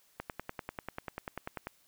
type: click train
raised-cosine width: 0.5 ms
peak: -22 dBFS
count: 16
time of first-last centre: 0.2-1.671 s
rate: 10.2 Hz
effects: white hiss -67 dBFS RMS until 1.87 s